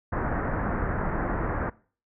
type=low-pass noise; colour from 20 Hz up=pink; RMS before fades=-28 dBFS; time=0.12-1.7 s; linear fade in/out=10 ms; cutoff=1800 Hz; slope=48 dB/octave; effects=noise-tail reverb RT60 0.4 s tail -21 dB re dry